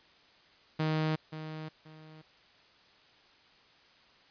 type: tone with echo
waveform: sawtooth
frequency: 156.4 Hz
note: D#3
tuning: 9 cents sharp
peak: -24 dBFS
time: 0.79-1.16 s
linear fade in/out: 10 ms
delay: 530 ms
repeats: 2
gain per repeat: -11 dB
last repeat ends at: 2.22 s
effects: white hiss -61 dBFS RMS until 4.3 s + resampled to 11025 Hz